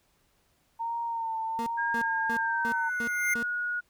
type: tone with vibrato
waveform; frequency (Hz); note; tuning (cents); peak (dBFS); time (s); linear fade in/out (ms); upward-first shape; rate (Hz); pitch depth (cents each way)
sine; 913; A#5; -36; -29; 0.79-2.9; 20; sine; 1.2; 39
type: tone bursts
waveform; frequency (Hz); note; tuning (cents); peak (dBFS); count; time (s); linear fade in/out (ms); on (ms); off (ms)
30% pulse; 233.1; A#3; 0; -31; 6; 1.59-3.428; 0; 73; 280
type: tone with pitch glide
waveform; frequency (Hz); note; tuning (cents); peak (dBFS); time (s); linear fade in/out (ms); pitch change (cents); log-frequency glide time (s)
sine; 1618 to 1449.8; G#6 to F#6; -46 to -36; -28; 1.77-3.81; 20; -190; 2.32-3.07
type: tone with exponential growth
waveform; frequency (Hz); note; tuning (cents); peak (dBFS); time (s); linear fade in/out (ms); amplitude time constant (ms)
square; 2100; C7; +6; -24; 2.65-3.34; 5; 150
effects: pink hiss -69 dBFS RMS until 3.89 s